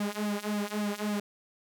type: tone with flanger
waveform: sawtooth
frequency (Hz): 207.7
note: G#3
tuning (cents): 0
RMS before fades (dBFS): -32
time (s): 0-1.2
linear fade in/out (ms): 5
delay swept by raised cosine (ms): 2 to 4.8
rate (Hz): 3.6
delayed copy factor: -0.85
effects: none